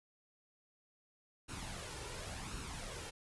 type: noise with flanger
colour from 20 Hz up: pink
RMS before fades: -45 dBFS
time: 1.48-3.11 s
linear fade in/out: 20 ms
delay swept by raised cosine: 0.73 to 2.23 ms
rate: 0.92 Hz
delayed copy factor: +0.55
effects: resampled to 24000 Hz